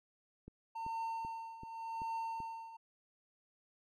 click train, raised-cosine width 3 ms, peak -37 dBFS, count 6, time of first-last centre 0.48-2.403 s, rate 2.6 Hz
triangle tone with tremolo, 907 Hz, A#5, 48 cents flat, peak -34 dBFS, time 0.75-2.77 s, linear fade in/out 10 ms, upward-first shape triangle, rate 0.89 Hz, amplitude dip 80%
effects none

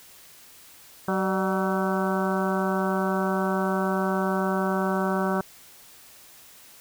harmonic tone with a mistuned harmonic, 189.4 Hz, F#3, 41 cents sharp, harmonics 1 / 2 / 3 / 4 / 5 / 6 / 7 / 8, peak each -26 / -29 / -31 / -32 / -33 / -34 / -34 / -35 dBFS, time 1.08-5.41 s, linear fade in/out 2 ms, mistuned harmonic 3, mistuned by +61 cents, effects white hiss -50 dBFS RMS until 6.8 s

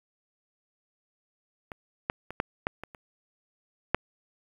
clicks, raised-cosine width 0.5 ms, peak -23 / -11 / -23 / -10 / -11 / -23 / -30 / -6 dBFS, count 8, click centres 1.718 / 2.099 / 2.306 / 2.401 / 2.669 / 2.836 / 2.948 / 3.946 s, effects 8-bit

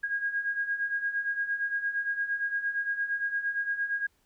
sine beating tone pair, 1628 / 1636.7 Hz, G#6 / G#6, -35 / -26 cents, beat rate 8.7 Hz, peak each -34 / -29 dBFS, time 0.03-4.07 s, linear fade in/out 10 ms, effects pink hiss -70 dBFS RMS until 4.25 s

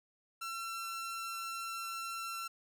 sawtooth tone, 1351 Hz, E6, 42 cents sharp, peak -35 dBFS, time 0.41-2.48 s, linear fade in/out 10 ms, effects none

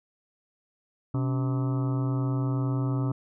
harmonic tone with a mistuned harmonic, 128.7 Hz, C3, 28 cents flat, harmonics 1 / 2 / 3 / 4 / 5 / 6 / 7 / 8 / 9 / 10, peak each -25 / -31 / -40 / -45 / -44 / -51 / -46 / -48 / -45 / -46 dBFS, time 1.14-3.12 s, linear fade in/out 5 ms, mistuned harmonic 2, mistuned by +140 cents, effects none

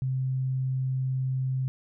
sine tone, 130.81 Hz, C3, in tune, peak -25 dBFS, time 0.02-1.68 s, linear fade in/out 0 ms, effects none

